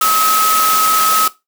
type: tone in noise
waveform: sine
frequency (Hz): 1281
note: E6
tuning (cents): -50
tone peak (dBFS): -12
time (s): 0.01-1.28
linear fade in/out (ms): 5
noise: white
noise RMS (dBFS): -17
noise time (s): 0.01-1.28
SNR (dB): +2
effects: noise-tail reverb RT60 0.2 s tail -17 dB re dry + high-pass 200 Hz 12 dB/octave